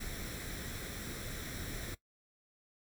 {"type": "noise with comb filter", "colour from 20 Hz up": "pink", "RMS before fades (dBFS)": -42, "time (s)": [0, 1.95], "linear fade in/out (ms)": 10, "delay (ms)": 0.53, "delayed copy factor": 0.6, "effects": ["noise-tail reverb RT60 0.1 s tail -17 dB re dry"]}